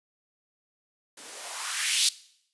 violet noise with band-pass filter sweep, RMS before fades -29 dBFS, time 1.17-2.09 s, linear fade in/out 5 ms, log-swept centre 260 to 4100 Hz, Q 2.2, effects noise-tail reverb RT60 0.7 s tail -20 dB re dry + resampled to 24000 Hz

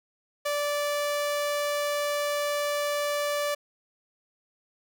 sawtooth tone, 583 Hz, D5, 13 cents flat, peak -22 dBFS, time 0.45-3.55 s, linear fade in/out 10 ms, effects none

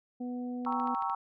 harmonic tone, 246.9 Hz, B3, in tune, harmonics 1 / 2 / 3, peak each -34 / -45 / -48 dBFS, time 0.2-0.95 s, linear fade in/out 10 ms
click train, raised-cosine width 0.3 ms, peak -33 dBFS, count 7, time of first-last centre 0.65-1.098 s, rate 13.4 Hz
sine chord, G diminished seventh, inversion none, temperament equal, 784 / 932.3 / 1108.7 / 1318.5 Hz, G5 / Bb5 / Db6 / Fb6, 0 / 0 / 0 / 0 cents, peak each -35 / -34 / -35 / -37 dBFS, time 0.66-1.15 s, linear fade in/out 5 ms
effects none

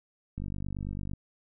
click train, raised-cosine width 5 ms, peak -24 dBFS, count 38, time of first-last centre 0.38-1.135 s, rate 49 Hz, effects none

